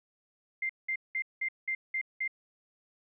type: tone bursts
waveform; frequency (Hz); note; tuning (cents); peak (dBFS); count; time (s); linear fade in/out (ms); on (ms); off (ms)
sine; 2095; C7; +2; -29; 7; 0.62-2.278; 5; 74; 190
effects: none